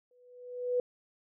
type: tone with exponential growth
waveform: sine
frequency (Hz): 493.9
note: B4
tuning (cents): 0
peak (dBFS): -24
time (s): 0.11-0.8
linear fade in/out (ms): 2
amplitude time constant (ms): 150
effects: none